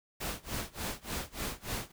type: noise with tremolo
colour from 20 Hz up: pink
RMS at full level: -35 dBFS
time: 0.2-1.92 s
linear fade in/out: 10 ms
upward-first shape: sine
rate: 3.4 Hz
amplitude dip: 95%
effects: none